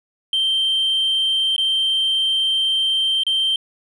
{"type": "tone with dropouts", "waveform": "sine", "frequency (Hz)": 3136, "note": "G7", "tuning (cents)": 0, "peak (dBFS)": -14, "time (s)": [0.33, 3.56], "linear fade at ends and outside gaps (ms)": 2, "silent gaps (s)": [[1.564, 1.58], [3.235, 3.266]], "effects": ["tanh soft clip ceiling -14 dBFS"]}